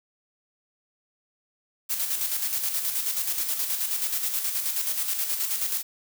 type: noise with tremolo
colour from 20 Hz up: blue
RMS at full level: -26 dBFS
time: 1.89-5.83 s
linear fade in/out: 20 ms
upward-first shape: square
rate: 9.4 Hz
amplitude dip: 45%
effects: none